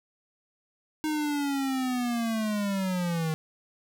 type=linear sweep; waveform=square; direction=down; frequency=311.1 to 155.7 Hz; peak=-27 dBFS; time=1.04-3.34 s; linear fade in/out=0 ms; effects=none